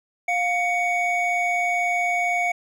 triangle tone pair together, 705.2 / 2239 Hz, F5 / C#7, +17 / +17 cents, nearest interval octave + minor sixth, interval 2000 cents, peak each -21 dBFS, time 0.28-2.52 s, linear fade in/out 5 ms, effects none

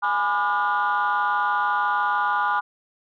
sine chord, G# diminished seventh, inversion none, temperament just, 830.6 / 996.7 / 1196.1 / 1435.3 Hz, G#5 / B5 / D6 / F6, 0 / +16 / +31 / +47 cents, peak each -24 dBFS, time 0.02-2.61 s, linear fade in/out 20 ms, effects tanh soft clip ceiling -14 dBFS

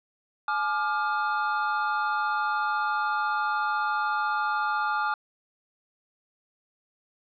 triangle tone cluster, 848 / 1194 / 1408 Hz, G#5 / D6 / F6, +36 / +28 / +14 cents, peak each -27 dBFS, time 0.48-5.14 s, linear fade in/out 2 ms, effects resampled to 11025 Hz

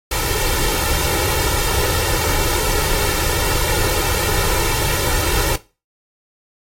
pink noise with comb filter, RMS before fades -19 dBFS, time 0.11-5.56 s, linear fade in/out 5 ms, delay 2.2 ms, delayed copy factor +0.75, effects noise-tail reverb RT60 0.3 s tail -18 dB re dry + AAC 48 kbps

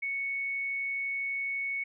sine tone, 2217 Hz, C#7, in tune, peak -30 dBFS, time 0.02-1.84 s, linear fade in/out 10 ms, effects none

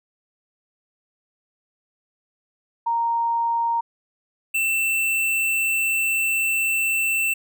sine / square tone pair in turn, 930 / 2676 Hz, A#5 / E7, -4 / +25 cents, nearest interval octave + tritone, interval 1829 cents, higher second, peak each -19 / -20 dBFS, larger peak first, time 2.86-3.81 / 4.54-7.34 s, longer second, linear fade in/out 10 ms, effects none

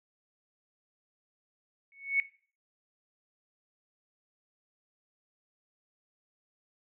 sine tone with exponential growth, 2214 Hz, C#7, 3 cents flat, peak -20 dBFS, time 1.92-2.2 s, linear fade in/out 1 ms, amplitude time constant 60 ms, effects noise-tail reverb RT60 0.4 s tail -18 dB re dry

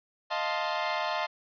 sawtooth chord, F dominant seventh, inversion third, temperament equal, 622.3 / 698.5 / 880 / 1046.5 Hz, Eb5 / F5 / A5 / C6, 0 / 0 / 0 / 0 cents, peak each -30 dBFS, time 0.3-1.27 s, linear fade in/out 20 ms, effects resampled to 11025 Hz

